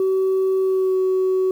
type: tone with pitch glide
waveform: sine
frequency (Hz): 380 to 375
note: F#4 to F#4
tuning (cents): +46 to +23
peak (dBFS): -14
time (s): 0-1.51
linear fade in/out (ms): 2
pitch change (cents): -23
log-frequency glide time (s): 0.6-0.96
effects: tanh soft clip ceiling -14 dBFS + 8-bit